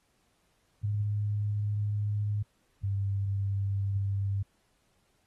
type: tone pair in turn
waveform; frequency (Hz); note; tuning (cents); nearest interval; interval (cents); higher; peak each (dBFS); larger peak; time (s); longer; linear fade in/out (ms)
sine; 103.83 / 98.94; G#2 / G2; 0 / +17; minor second; 83; first; -27 / -27; neither; 0.83-2.43 / 2.83-4.43; neither; 10
effects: pink hiss -72 dBFS RMS until 5.26 s + AAC 32 kbps